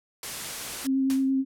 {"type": "noise", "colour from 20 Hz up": "white", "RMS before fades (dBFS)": -34, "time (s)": [0.23, 0.87], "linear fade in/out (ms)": 2}
{"type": "tone with vibrato", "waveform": "sine", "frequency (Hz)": 267.2, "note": "C4", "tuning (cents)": 36, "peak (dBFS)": -21, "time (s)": [0.84, 1.45], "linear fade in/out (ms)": 50, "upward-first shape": "sine", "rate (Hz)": 8.9, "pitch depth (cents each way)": 12}
{"type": "noise with exponential decay", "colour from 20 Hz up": "white", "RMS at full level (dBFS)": -32, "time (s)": [1.1, 1.31], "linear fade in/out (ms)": 0, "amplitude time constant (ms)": 45}
{"effects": ["low-pass 12000 Hz 12 dB/octave"]}